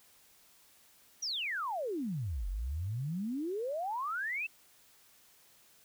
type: exponential two-way sweep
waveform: sine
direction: down then up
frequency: 6040 to 43.7 to 2719 Hz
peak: -33 dBFS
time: 1.22-4.47 s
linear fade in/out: 10 ms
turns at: 2.48 s
effects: white hiss -63 dBFS RMS until 5.84 s